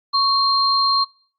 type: tone pair together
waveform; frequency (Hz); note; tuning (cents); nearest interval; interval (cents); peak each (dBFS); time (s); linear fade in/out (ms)
sine; 1108.7 / 4186; C#6 / C8; 0 / 0; octave + major seventh; 2300; -17; 0.13-1.05; 20
effects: noise-tail reverb RT60 0.5 s tail -25 dB re dry + Opus 48 kbps